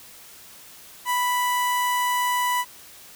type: tone with notch filter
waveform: sawtooth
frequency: 987.8 Hz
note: B5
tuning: in tune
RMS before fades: -23 dBFS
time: 1.05-2.65 s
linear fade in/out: 50 ms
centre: 4500 Hz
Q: 1.4
effects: white hiss -46 dBFS RMS until 3.15 s